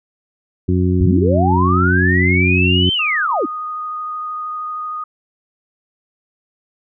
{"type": "harmonic tone", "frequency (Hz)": 91, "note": "F#2", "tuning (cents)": -28, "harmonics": [1, 2, 3, 4], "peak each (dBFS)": [-15, -18, -20, -21], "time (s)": [0.68, 2.9], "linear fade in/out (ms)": 10}
{"type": "linear two-way sweep", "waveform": "sine", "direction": "up then down", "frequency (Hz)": [33.51, 3136, 234], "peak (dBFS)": -15, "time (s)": [1, 3.46], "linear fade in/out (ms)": 10, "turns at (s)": 2.93}
{"type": "tone with vibrato", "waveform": "sine", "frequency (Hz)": 1238, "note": "D#6", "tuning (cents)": -9, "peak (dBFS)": -22, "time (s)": [2.99, 5.04], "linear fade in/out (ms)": 5, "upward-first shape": "triangle", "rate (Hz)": 13, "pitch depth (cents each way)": 13}
{"effects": []}